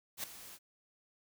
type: noise with ADSR envelope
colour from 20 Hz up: white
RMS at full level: -37 dBFS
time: 0.17-0.59 s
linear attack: 67 ms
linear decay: 4 ms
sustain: -14 dB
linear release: 49 ms
effects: none